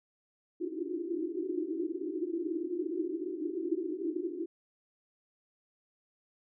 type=band-pass noise; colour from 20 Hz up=pink; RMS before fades=-35 dBFS; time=0.6-4.46 s; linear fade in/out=20 ms; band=310 to 370 Hz; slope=96 dB/octave; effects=none